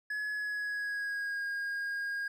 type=tone with pitch glide; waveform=triangle; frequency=1695 to 1627.8 Hz; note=G#6 to G#6; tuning=+35 to -35 cents; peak=-31 dBFS; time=0.1-2.28 s; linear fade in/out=5 ms; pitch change=-70 cents; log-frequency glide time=0.32-1.44 s; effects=none